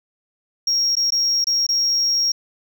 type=tone with dropouts; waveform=sine; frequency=5588 Hz; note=F8; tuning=in tune; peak=-14 dBFS; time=0.67-2.32 s; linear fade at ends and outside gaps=5 ms; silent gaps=0.954-0.967 / 1.105-1.121 / 1.443-1.469 / 1.667-1.689 s; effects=tanh soft clip ceiling -14 dBFS